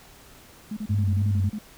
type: tone bursts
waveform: sine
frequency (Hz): 212.2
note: G#3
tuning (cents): +38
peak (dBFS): -28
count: 10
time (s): 0.71-1.587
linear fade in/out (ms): 5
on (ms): 58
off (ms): 33
type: tone with vibrato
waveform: sine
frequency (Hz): 98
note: G2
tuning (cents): 0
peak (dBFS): -20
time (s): 0.89-1.5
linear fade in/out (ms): 20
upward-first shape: sine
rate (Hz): 3.3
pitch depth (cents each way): 58
effects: pink hiss -50 dBFS RMS until 1.77 s